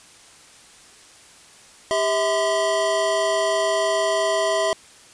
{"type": "tone cluster", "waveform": "square", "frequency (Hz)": [397.4, 647, 1020], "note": ["G4", "E5", "C6"], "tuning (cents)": [24, -32, -44], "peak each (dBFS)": [-27, -21, -27], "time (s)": [1.91, 4.73], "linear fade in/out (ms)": 0, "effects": ["white hiss -48 dBFS RMS until 5.13 s", "resampled to 22050 Hz"]}